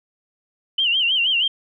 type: tone with vibrato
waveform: sine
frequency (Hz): 2960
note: F#7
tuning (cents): 0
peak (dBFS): -16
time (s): 0.78-1.48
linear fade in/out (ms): 5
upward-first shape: sine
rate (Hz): 6.3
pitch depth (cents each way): 140
effects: none